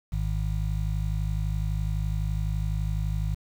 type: harmonic tone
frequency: 51.91 Hz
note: G#1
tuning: in tune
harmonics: 1 / 2 / 3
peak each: -27 / -30 / -32 dBFS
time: 0.12-3.35 s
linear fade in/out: 10 ms
effects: 8-bit